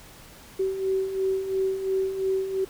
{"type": "beating tone pair", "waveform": "sine", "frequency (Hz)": [380.2, 383.1], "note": ["F#4", "G4"], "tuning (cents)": [47, -40], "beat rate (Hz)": 2.9, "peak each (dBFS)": [-31, -24], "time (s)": [0.59, 2.65], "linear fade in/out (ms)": 10, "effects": ["pink hiss -48 dBFS RMS until 2.69 s"]}